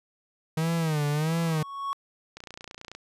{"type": "tone with vibrato", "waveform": "45% pulse", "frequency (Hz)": 156.2, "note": "D#3", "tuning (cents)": 7, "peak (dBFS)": -24, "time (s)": [0.57, 1.63], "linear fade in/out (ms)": 5, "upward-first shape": "sine", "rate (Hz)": 1.5, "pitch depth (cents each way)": 120}
{"type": "tone with exponential growth", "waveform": "triangle", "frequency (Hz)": 1108.7, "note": "C#6", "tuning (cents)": 0, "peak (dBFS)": -24, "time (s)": [1.1, 1.93], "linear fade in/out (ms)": 0, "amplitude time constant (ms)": 180}
{"type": "click train", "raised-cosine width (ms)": 0.2, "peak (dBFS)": -24, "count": 18, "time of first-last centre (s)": [2.37, 2.95], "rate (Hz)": 29.3}
{"effects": ["resampled to 32000 Hz"]}